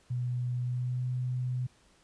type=tone with pitch glide; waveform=sine; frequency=123.47 to 125.85 Hz; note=B2 to B2; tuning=0 to +33 cents; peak=-29 dBFS; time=0.1-1.67 s; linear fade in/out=10 ms; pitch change=+33 cents; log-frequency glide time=0.63-1.05 s; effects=pink hiss -64 dBFS RMS until 2.03 s + resampled to 22050 Hz